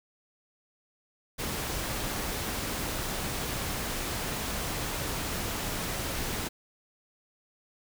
pink noise, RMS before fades -33 dBFS, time 1.38-6.49 s, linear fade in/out 20 ms, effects none

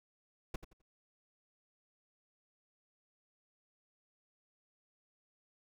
brown noise with echo, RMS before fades -36 dBFS, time 0.54-0.56 s, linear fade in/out 5 ms, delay 86 ms, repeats 3, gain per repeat -12 dB, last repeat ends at 0.818 s, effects none

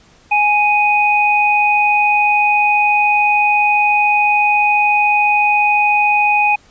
sine tone pair together, 832 / 2493 Hz, G#5 / D#7, +3 / +3 cents, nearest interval octave + perfect fifth, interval 1900 cents, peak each -13 dBFS, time 0.31-6.56 s, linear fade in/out 10 ms, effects pink hiss -49 dBFS RMS until 6.7 s + resampled to 16000 Hz

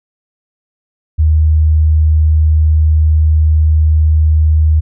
sine tone, 77.78 Hz, D#2, in tune, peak -6 dBFS, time 1.18-4.81 s, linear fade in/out 20 ms, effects none

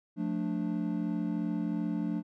triangle chord, D minor, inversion first, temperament equal with one note detuned, 177.15 / 220 / 293.7 Hz, F3 / A3 / D4, +25 / 0 / 0 cents, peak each -32 dBFS, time 0.16-2.23 s, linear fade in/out 50 ms, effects none

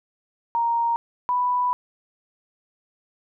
sine tone pair in turn, 933 / 988.5 Hz, A#5 / B5, +1 / +1 cents, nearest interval minor second, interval 100 cents, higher second, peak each -19 dBFS, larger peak neither, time 0.55-0.96 / 1.29-1.73 s, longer second, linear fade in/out 0 ms, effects none

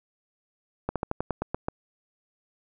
slowing click train, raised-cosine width 1 ms, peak -13 dBFS, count 9, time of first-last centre 0.89-1.685 s, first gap 67 ms, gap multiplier 1.11, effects none

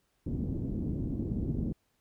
white low-pass noise, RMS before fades -33 dBFS, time 0.26-1.73 s, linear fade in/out 10 ms, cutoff 280 Hz, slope 24 dB/octave, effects pink hiss -75 dBFS RMS until 2 s

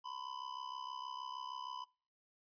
square tone with amplitude modulation, 1004 Hz, B5, 28 cents sharp, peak -40 dBFS, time 0.04-1.85 s, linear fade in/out 20 ms, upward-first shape sine, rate 66.4 Hz, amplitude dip 85%, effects noise-tail reverb RT60 0.4 s tail -24 dB re dry + resampled to 11025 Hz

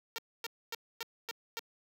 5% pulse tone bursts, 460 Hz, A#4, 23 cents flat, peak -25 dBFS, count 6, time 0.16-1.592 s, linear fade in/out 0 ms, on 22 ms, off 260 ms, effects high-pass 300 Hz 12 dB/octave

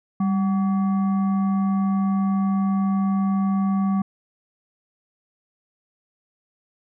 sine tone with frequency modulation, 196 Hz, G3, in tune, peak -18 dBFS, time 0.2-4.02 s, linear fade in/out 5 ms, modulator 946 Hz, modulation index 0.35, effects none

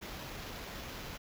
pink noise with sample-and-hold, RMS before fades -44 dBFS, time 0.01-1.18 s, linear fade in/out 20 ms, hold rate 8820 Hz, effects none

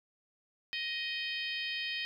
harmonic tone, 625 Hz, D#5, 8 cents sharp, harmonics 3 / 4 / 5 / 6 / 7 / 8, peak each -40 / -39 / -39 / -45 / -45 / -46 dBFS, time 0.73-2.05 s, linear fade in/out 0 ms, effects 11-bit

